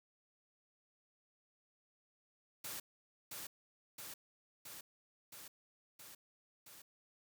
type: noise with echo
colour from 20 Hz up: white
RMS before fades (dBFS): -45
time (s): 2.64-2.8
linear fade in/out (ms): 5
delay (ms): 670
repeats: 6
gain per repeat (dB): -2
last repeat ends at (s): 6.82
effects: none